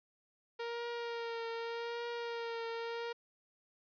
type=tone with vibrato; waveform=sawtooth; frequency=466.2 Hz; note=A#4; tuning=in tune; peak=-34 dBFS; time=0.59-3.13 s; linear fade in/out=10 ms; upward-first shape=triangle; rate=0.84 Hz; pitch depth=30 cents each way; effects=resampled to 11025 Hz